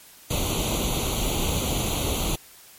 pink noise with comb filter, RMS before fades -25 dBFS, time 0.3-2.36 s, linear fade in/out 10 ms, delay 0.29 ms, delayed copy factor +0.9, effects white hiss -49 dBFS RMS until 2.78 s + MP3 64 kbps

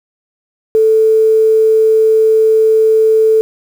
sine tone with quantisation, 440 Hz, A4, in tune, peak -6 dBFS, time 0.75-3.41 s, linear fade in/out 0 ms, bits 6, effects none

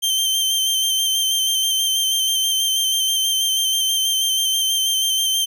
sawtooth tone with vibrato, 3128 Hz, G7, 4 cents flat, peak -14 dBFS, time 0.02-5.46 s, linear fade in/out 20 ms, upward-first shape square, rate 6.2 Hz, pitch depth 21 cents each way, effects none

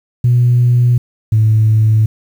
sine tone pair in turn, 121.9 / 109.25 Hz, B2 / A2, -22 / -12 cents, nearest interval major second, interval 190 cents, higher first, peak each -6 dBFS, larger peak neither, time 0.24-0.98 / 1.32-2.06 s, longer neither, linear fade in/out 5 ms, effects tanh soft clip ceiling -3 dBFS + 7-bit

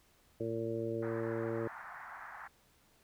harmonic tone, 114 Hz, A#2, 38 cents flat, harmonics 1 / 2 / 3 / 4 / 5, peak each -42 / -44 / -38 / -39 / -42 dBFS, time 0.4-1.68 s, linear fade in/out 5 ms
white band-pass noise, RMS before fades -48 dBFS, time 1.02-2.48 s, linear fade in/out 10 ms, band 720 to 1800 Hz, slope 48 dB/octave
effects pink hiss -68 dBFS RMS until 3.03 s

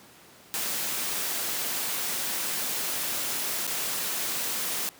white noise with dropouts, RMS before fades -30 dBFS, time 0.54-4.89 s, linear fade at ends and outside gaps 0 ms, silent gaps 3.668-3.676 s, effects pink hiss -52 dBFS RMS until 4.99 s + high-pass 150 Hz 12 dB/octave

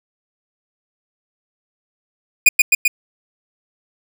45% pulse tone with echo, 2449 Hz, D#7, 28 cents flat, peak -5 dBFS, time 2.46-2.49 s, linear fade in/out 5 ms, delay 130 ms, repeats 3, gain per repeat -2 dB, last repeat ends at 2.88 s, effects none

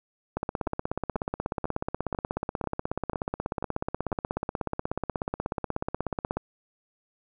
two click trains, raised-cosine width 1 ms, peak -14 / -17 dBFS, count 100 / 8, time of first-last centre 0.37-6.37 / 0.67-4.118 s, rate 16.5 / 2.03 Hz, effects none

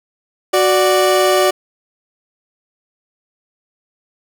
30% pulse tone pair together, 370 / 587.3 Hz, F#4 / D5, 0 / 0 cents, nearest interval minor sixth, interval 800 cents, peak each -11 dBFS, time 0.53-1.51 s, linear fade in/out 10 ms, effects none

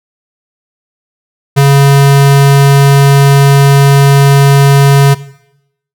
square tone, 139.5 Hz, C#3, 11 cents sharp, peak -3 dBFS, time 1.56-5.15 s, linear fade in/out 20 ms, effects noise-tail reverb RT60 0.8 s tail -17 dB re dry

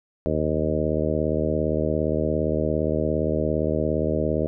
harmonic tone with a mistuned harmonic, 77.4 Hz, D#2, 9 cents flat, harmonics 1 / 2 / 3 / 4 / 5 / 6 / 7 / 8, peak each -29 / -29 / -29 / -29 / -29 / -29 / -29 / -29 dBFS, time 0.26-4.47 s, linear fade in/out 0 ms, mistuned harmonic 1, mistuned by +26 cents, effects none

